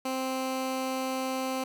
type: tone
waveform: 15% pulse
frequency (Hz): 261.6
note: C4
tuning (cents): 0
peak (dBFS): -23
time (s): 0.05-1.64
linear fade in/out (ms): 5
effects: none